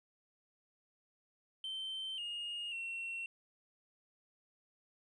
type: tone with pitch steps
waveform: sine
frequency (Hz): 3103 / 2851 / 2720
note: G7 / F7 / F7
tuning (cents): -18 / +35 / -46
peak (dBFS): -37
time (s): 1.64-3.26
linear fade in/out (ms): 2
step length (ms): 540
effects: tanh soft clip ceiling -37 dBFS